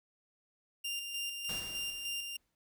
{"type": "tone with tremolo", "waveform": "sawtooth", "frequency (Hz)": 2794, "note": "F7", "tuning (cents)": 0, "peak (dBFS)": -32, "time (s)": [0.84, 2.37], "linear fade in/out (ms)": 10, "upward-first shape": "square", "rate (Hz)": 3.3, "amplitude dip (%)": 40}
{"type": "noise with exponential decay", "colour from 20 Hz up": "pink", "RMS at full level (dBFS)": -43, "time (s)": [1.49, 2.55], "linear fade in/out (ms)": 1, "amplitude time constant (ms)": 230}
{"effects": []}